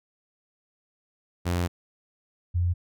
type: tone pair in turn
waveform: sawtooth / sine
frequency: 87.8 / 87.8 Hz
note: F2 / F2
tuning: +10 / +10 cents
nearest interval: unison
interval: 0 cents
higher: neither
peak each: -20 / -21 dBFS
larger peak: first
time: 1.45-1.68 / 2.54-2.74 s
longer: first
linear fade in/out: 20 ms
effects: none